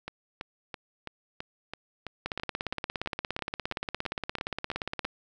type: two click trains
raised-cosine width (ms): 0.3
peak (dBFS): -15 / -20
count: 49 / 16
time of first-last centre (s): 2.26-5.051 / 0.08-5.047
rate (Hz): 17.2 / 3.02
effects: none